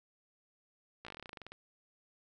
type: slowing click train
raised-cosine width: 0.3 ms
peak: -30 dBFS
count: 16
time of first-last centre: 1.05-1.52 s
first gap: 16 ms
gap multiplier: 1.09
effects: none